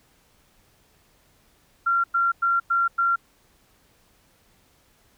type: tone bursts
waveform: sine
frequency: 1376 Hz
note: F6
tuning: 26 cents flat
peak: -18 dBFS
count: 5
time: 1.86-3.16 s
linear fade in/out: 10 ms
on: 180 ms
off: 100 ms
effects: pink hiss -61 dBFS RMS until 5.17 s